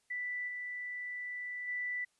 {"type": "tone with level steps", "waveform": "sine", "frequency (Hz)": 1977, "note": "B6", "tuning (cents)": 1, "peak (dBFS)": [-35, -38, -34], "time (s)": [0.1, 2.05], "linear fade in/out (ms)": 10, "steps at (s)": [0.47, 1.67], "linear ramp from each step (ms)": 20, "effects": ["white hiss -75 dBFS RMS until 2.19 s", "resampled to 24000 Hz"]}